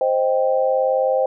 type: chord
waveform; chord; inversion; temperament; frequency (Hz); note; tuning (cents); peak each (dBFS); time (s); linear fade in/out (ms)
sine; C minor; none; equal; 523.3 / 622.3 / 784; C5 / Eb5 / G5; 0 / 0 / 0; -17 / -22 / -23; 0.01-1.26; 2
effects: none